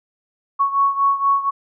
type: beating tone pair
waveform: sine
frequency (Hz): 1108.7 / 1112.9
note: C#6 / C#6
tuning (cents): 0 / +6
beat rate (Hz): 4.2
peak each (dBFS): -16 / -20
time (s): 0.59-1.51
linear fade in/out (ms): 20
effects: none